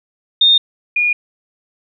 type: tone pair in turn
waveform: sine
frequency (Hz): 3661 / 2437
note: A#7 / D#7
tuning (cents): -32 / -37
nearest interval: perfect fifth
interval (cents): 705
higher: first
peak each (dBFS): -7 / -12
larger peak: first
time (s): 0.41-0.58 / 0.96-1.13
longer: neither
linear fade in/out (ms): 5
effects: none